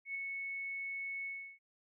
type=tone with ADSR envelope; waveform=sine; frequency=2207 Hz; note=C#7; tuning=8 cents flat; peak=-35 dBFS; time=0.05-1.59 s; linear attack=100 ms; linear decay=4 ms; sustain=-3 dB; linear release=330 ms; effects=none

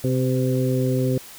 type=harmonic tone with a mistuned harmonic; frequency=129.7 Hz; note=C3; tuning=15 cents flat; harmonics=1 / 2 / 3 / 4; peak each=-21 / -24 / -26 / -27 dBFS; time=0.04-1.18 s; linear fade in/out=2 ms; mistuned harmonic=4; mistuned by=-25 cents; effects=white hiss -42 dBFS RMS until 1.38 s

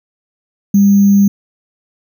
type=tone with sample-and-hold; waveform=sine; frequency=199.9 Hz; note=G3; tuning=34 cents sharp; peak=-5 dBFS; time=0.74-1.28 s; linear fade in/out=5 ms; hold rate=6300 Hz; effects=none

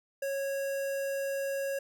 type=tone with notch filter; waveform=square; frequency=550 Hz; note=C#5; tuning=14 cents flat; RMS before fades=-33 dBFS; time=0.22-1.79 s; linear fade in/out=5 ms; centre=4000 Hz; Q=1.4; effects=none

